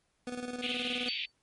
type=tone with tremolo; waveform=25% pulse; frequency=246.9 Hz; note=B3; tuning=in tune; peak=-31 dBFS; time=0.27-1.09 s; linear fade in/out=2 ms; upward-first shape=square; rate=19 Hz; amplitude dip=55%
type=band-pass noise; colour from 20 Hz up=white; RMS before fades=-36 dBFS; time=0.62-1.26 s; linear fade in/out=10 ms; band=2400 to 3500 Hz; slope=48 dB/octave
type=tone with exponential decay; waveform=sine; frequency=4548 Hz; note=C#8; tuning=44 cents sharp; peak=-30 dBFS; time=1.08-1.32 s; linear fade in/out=5 ms; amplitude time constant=52 ms
effects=pink hiss -75 dBFS RMS until 1.42 s + MP3 48 kbps